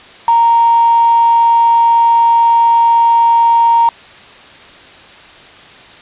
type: tone with quantisation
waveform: sine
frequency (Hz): 929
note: A#5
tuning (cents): -6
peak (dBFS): -6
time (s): 0.28-3.89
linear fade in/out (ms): 2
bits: 3
effects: white hiss -37 dBFS RMS until 6.01 s + resampled to 8000 Hz